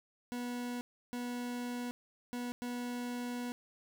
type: tone bursts at uneven times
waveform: 40% pulse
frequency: 244 Hz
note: B3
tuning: 21 cents flat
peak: -36 dBFS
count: 4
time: 0.32-0.81 / 1.13-1.91 / 2.33-2.52 / 2.62-3.52 s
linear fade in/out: 0 ms
effects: none